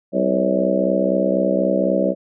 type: harmonic tone with a mistuned harmonic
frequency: 64 Hz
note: C2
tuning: 38 cents flat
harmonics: 3 / 4 / 5 / 6 / 7 / 8 / 9 / 10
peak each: -22 / -25 / -24 / -27 / -28 / -25 / -20 / -25 dBFS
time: 0.12-2.15 s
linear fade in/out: 50 ms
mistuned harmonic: 9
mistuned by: -46 cents
effects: none